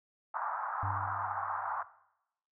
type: band-pass noise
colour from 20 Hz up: pink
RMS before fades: -36 dBFS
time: 0.34-1.83 s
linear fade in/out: 5 ms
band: 780 to 1400 Hz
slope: 48 dB/octave
type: tone with exponential decay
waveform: triangle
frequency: 98 Hz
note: G2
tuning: in tune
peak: -31 dBFS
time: 0.83-1.85 s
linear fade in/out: 0 ms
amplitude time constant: 220 ms
effects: noise-tail reverb RT60 0.8 s tail -17 dB re dry